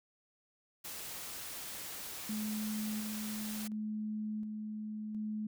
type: noise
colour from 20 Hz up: white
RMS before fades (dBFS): -44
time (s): 0.84-3.68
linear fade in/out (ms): 10
type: tone with tremolo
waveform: sine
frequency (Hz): 214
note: A3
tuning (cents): -48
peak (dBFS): -35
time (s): 2.29-5.47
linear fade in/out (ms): 5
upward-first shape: square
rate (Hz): 0.7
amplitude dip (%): 30
effects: none